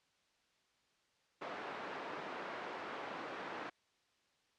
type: band-pass noise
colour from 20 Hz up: white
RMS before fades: -45 dBFS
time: 1.41-3.7 s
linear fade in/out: 10 ms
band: 280 to 1300 Hz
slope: 12 dB/octave
effects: white hiss -75 dBFS RMS until 4.58 s + low-pass 5000 Hz 12 dB/octave